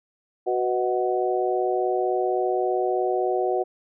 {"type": "harmonic tone with a mistuned harmonic", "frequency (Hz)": 123.47, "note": "B2", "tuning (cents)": 0, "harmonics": [3, 4, 5, 6], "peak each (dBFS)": [-24, -28, -29, -26], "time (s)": [0.46, 3.64], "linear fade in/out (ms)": 20, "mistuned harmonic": 5, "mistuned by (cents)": 22, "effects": []}